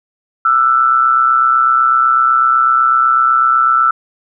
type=tone with amplitude modulation; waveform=sine; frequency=1332 Hz; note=E6; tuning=18 cents sharp; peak=-5 dBFS; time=0.45-3.91 s; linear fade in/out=5 ms; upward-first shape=sine; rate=128 Hz; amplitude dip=65%; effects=none